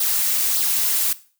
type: noise with flanger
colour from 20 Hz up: blue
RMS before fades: -20 dBFS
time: 0-1.13 s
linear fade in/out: 5 ms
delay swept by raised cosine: 0.2 to 4.9 ms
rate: 1.7 Hz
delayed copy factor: +0.6
effects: noise-tail reverb RT60 0.4 s tail -17 dB re dry